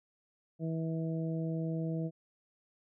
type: harmonic tone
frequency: 162.2 Hz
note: E3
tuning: 28 cents flat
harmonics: 1 / 2 / 3 / 4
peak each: -33 / -39 / -43 / -45 dBFS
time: 0.59-2.11 s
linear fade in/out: 50 ms
effects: none